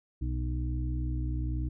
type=harmonic tone with a mistuned harmonic; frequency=61.74 Hz; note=B1; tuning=in tune; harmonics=1 / 2 / 4 / 5; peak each=-30 / -35 / -45 / -40 dBFS; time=0.21-1.69 s; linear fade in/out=10 ms; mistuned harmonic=1; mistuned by=+19 cents; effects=none